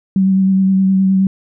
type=tone with vibrato; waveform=sine; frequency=191.1 Hz; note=G3; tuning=44 cents flat; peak=-9 dBFS; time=0.16-1.27 s; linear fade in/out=2 ms; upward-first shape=sine; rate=9.6 Hz; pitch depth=18 cents each way; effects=none